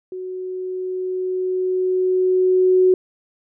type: tone with level ramp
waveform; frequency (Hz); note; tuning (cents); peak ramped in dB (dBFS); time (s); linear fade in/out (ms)
sine; 370; F#4; 0; -27 to -10; 0.12-2.94; 2
effects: none